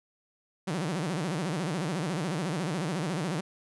sawtooth tone with vibrato, 168.5 Hz, E3, 38 cents sharp, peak -25 dBFS, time 0.67-3.41 s, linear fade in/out 10 ms, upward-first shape sine, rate 14 Hz, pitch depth 250 cents each way, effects resampled to 24000 Hz

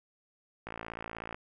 click train, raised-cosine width 0.5 ms, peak -24 dBFS, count 39, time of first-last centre 0.67-1.345 s, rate 56.3 Hz, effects none

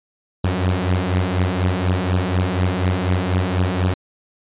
sawtooth beating tone pair, 89.6 / 93.7 Hz, F2 / F#2, +45 / +22 cents, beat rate 4.1 Hz, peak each -16 dBFS, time 0.44-3.94 s, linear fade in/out 5 ms, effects resampled to 8000 Hz

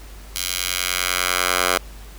10% pulse tone with high-pass filter sweep, 90 Hz, F#2, 47 cents flat, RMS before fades -22 dBFS, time 0.36-1.78 s, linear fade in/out 0 ms, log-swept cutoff 3800 to 810 Hz, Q 0.81, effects added 50 Hz sine -37 dBFS peak until 2.18 s + pink hiss -45 dBFS RMS until 2.18 s

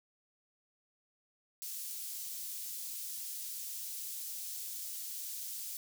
white high-pass noise, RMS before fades -42 dBFS, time 1.62-5.77 s, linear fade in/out 0 ms, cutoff 5100 Hz, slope 12 dB/octave, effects none

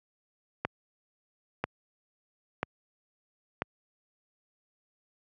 click train, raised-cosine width 0.5 ms, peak -13 dBFS, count 4, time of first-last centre 0.65-3.62 s, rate 1.01 Hz, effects high-pass 80 Hz 12 dB/octave

